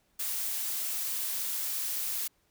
blue noise, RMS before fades -33 dBFS, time 0.19-2.28 s, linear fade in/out 10 ms, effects pink hiss -71 dBFS RMS until 2.5 s

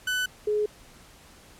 30% pulse / sine tone pair in turn, 1500 / 420.9 Hz, F#6 / G#4, +23 / +23 cents, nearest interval octave + minor seventh, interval 2200 cents, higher first, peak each -22 dBFS, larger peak neither, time 0.07-0.26 / 0.47-0.66 s, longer neither, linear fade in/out 5 ms, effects pink hiss -52 dBFS RMS until 1.59 s + low-pass 12000 Hz 12 dB/octave

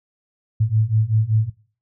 sine beating tone pair, 106.9 / 112.1 Hz, A2 / A2, -49 / +33 cents, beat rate 5.2 Hz, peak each -19 / -18 dBFS, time 0.6-1.5 s, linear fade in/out 10 ms, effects noise-tail reverb RT60 0.4 s tail -19 dB re dry

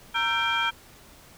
sine tone cluster, 928 / 1345 / 1565 / 2364 / 3210 Hz, A#5 / E6 / G6 / D7 / G7, -8 / +34 / -3 / +11 / +40 cents, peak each -28 dBFS, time 0.14-0.71 s, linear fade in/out 20 ms, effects tanh soft clip ceiling -16 dBFS + pink hiss -51 dBFS RMS until 1.37 s

